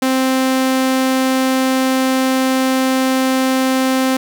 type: tone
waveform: sawtooth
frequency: 261.6 Hz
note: C4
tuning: in tune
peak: -9 dBFS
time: 0.02-4.17 s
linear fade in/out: 5 ms
effects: none